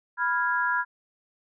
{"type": "chord", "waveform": "sine", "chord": "F diminished", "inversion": "second", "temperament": "equal with one note detuned", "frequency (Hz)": [987.8, 1396.9, 1652.6], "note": ["Cb6", "F6", "Ab6"], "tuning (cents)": [0, 0, -9], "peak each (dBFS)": -27, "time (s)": [0.17, 0.85], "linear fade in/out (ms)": 50, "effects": []}